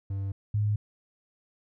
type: tone pair in turn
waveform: triangle / sine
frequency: 98 / 104.79 Hz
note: G2 / G#2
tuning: 0 / +16 cents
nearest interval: minor second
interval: 116 cents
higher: second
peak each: -27 / -23 dBFS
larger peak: second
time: 0.1-0.32 / 0.54-0.76 s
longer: neither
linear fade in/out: 5 ms
effects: none